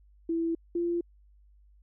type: tone pair in turn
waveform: sine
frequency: 331.5 / 343.9 Hz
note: E4 / F4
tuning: +10 / -27 cents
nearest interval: minor second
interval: 63 cents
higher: second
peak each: -26 dBFS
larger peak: neither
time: 0.29-0.55 / 0.75-1.01 s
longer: neither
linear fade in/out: 5 ms
effects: added 50 Hz sine -56 dBFS peak until 1.82 s